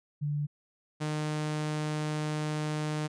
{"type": "tone pair in turn", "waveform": ["sine", "sawtooth"], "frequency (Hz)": [146.83, 152.42], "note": ["D3", "D#3"], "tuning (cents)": [0, -35], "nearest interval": "minor second", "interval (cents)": 65, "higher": "second", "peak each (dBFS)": [-28, -26], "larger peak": "second", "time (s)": [[0.21, 0.47], [1, 3.08]], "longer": "second", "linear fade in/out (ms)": 20, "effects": ["resampled to 22050 Hz"]}